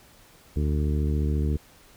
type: harmonic tone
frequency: 74.3 Hz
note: D2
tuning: 21 cents sharp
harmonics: 1 / 2 / 3 / 4 / 5 / 6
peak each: -23 / -29 / -33 / -35 / -37 / -39 dBFS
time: 0.56-1.57 s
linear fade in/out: 5 ms
effects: pink hiss -54 dBFS RMS until 1.96 s